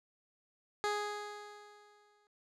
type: tone with exponential decay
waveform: 15% pulse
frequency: 415.3 Hz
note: G#4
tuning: in tune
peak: -24 dBFS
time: 0.84-2.27 s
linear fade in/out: 0 ms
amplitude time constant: 310 ms
effects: low-pass 7000 Hz 12 dB/octave